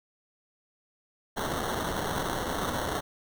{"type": "noise with sample-and-hold", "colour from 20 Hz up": "white", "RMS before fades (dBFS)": -31, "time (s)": [1.36, 3.01], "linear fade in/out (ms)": 20, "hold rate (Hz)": 2450, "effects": []}